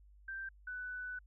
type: tone pair in turn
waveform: sine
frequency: 1568 / 1492.8 Hz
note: G6 / F#6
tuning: 0 / +15 cents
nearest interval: minor second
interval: 85 cents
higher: first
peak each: -40 / -40 dBFS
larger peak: neither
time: 0.28-0.49 / 0.67-1.19 s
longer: second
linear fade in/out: 5 ms
effects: added 50 Hz sine -58 dBFS peak until 1.26 s